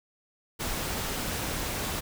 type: noise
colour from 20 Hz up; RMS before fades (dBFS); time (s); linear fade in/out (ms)
pink; -32; 0.59-2.01; 20
effects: none